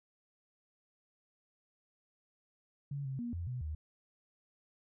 sine tone with pitch steps, 141.3 / 133.6 / 238.5 / 86.1 / 125.2 / 76.9 Hz, C#3 / C3 / A#3 / F2 / B2 / D#2, +34 / +36 / +40 / -24 / +24 / -20 cents, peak -36 dBFS, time 2.91-3.75 s, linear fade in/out 5 ms, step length 140 ms, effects none

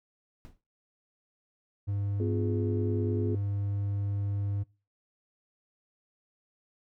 brown noise with exponential decay, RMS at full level -41 dBFS, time 0.45-0.61 s, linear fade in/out 0 ms, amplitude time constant 34 ms
triangle tone, 100.6 Hz, G2, 45 cents sharp, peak -26 dBFS, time 1.87-4.64 s, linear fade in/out 20 ms
sine chord, F diminished, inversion second, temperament just, 251.4 / 349.2 / 419.1 Hz, Cb4 / F4 / Ab4, +31 / 0 / +16 cents, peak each -34 dBFS, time 2.2-3.35 s, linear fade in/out 2 ms
effects noise-tail reverb RT60 0.3 s tail -22 dB re dry

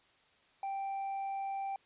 triangle tone, 784 Hz, G5, in tune, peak -33 dBFS, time 0.63-1.76 s, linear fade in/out 2 ms, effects white hiss -67 dBFS RMS until 1.85 s + resampled to 8000 Hz

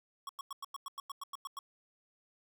square tone bursts, 1108.7 Hz, C#6, in tune, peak -40 dBFS, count 12, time 0.27-1.59 s, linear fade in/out 2 ms, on 22 ms, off 96 ms, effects none

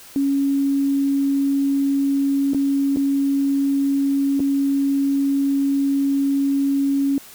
sine tone with dropouts, 277.2 Hz, C#4, in tune, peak -16 dBFS, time 0.16-7.18 s, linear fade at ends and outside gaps 1 ms, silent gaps 2.535-2.546 / 2.961-2.97 / 4.395-4.402 s, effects white hiss -43 dBFS RMS until 7.34 s

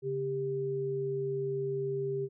sine tone pair together, 140.2 / 396.5 Hz, C#3 / G4, +20 / +20 cents, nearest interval octave + tritone, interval 1800 cents, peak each -37 / -31 dBFS, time 0.02-2.29 s, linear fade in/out 50 ms, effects none

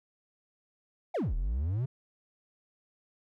triangle exponential two-way sweep, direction down then up, 815 to 37 to 137.8 Hz, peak -26 dBFS, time 1.14-1.86 s, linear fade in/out 10 ms, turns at 1.35 s, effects none

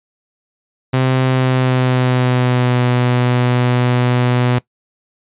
sawtooth tone with pitch glide, 129.9 to 123.68 Hz, C3 to B2, -12 to +3 cents, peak -8 dBFS, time 0.93-4.59 s, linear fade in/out 10 ms, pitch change -85 cents, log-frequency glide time 1.28-2.81 s, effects noise-tail reverb RT60 0.1 s tail -20 dB re dry + resampled to 8000 Hz

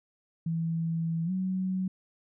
sine tone with pitch glide, 164.6 to 186.9 Hz, E3 to F#3, -2 to +18 cents, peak -27 dBFS, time 0.46-1.88 s, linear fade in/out 5 ms, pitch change +220 cents, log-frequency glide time 1.25-1.31 s, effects none

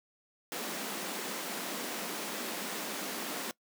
pink high-pass noise, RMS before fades -38 dBFS, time 0.52-3.51 s, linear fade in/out 0 ms, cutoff 190 Hz, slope 48 dB/octave, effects noise-tail reverb RT60 0.1 s tail -21 dB re dry

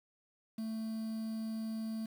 triangle tone with quantisation, 221.7 Hz, A3, 13 cents sharp, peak -34 dBFS, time 0.58-2.06 s, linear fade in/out 5 ms, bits 9, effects none

